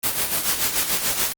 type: noise with tremolo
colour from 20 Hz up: white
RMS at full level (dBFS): -20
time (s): 0.03-1.33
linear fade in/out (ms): 10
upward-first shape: sine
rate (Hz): 6.9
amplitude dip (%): 60
effects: Opus 24 kbps